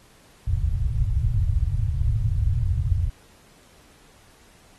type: low-pass noise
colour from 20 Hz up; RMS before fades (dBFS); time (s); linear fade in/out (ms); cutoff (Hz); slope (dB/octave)
white; -22; 0.47-3.1; 10; 120; 48
effects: pink hiss -55 dBFS RMS until 4.78 s + AAC 32 kbps